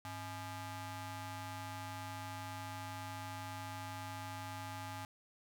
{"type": "ring-modulated tone", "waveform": "sawtooth", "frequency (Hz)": 370, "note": "F#4", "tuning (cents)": 0, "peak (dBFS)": -36, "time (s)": [0.05, 5.05], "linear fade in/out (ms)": 0, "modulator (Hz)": 472, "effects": []}